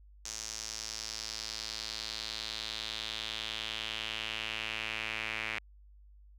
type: tone with band-pass filter sweep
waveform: sawtooth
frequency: 110 Hz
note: A2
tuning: in tune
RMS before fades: -39 dBFS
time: 0.25-5.59 s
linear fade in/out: 5 ms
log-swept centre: 6200 to 2300 Hz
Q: 3.5
effects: added 50 Hz sine -54 dBFS peak until 6.38 s